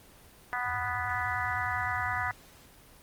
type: harmonic tone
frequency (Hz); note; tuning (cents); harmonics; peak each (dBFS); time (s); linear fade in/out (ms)
246.9; B3; 0; 3 / 4 / 5 / 6 / 7 / 8; -36 / -36 / -36 / -36 / -36 / -36; 0.53-2.31; 0
type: tone with vibrato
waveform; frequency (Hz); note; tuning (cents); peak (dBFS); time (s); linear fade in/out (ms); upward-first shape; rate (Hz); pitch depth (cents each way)
sine; 92.7; F#2; +4; -40; 0.64-2.34; 50; square; 9.8; 210
effects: pink hiss -55 dBFS RMS until 3.02 s + Opus 24 kbps